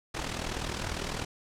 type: noise with amplitude modulation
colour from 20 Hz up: pink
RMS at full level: -31 dBFS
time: 0.14-1.25 s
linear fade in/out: 10 ms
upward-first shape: sine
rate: 40 Hz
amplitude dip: 70%
effects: low-pass 7000 Hz 12 dB/octave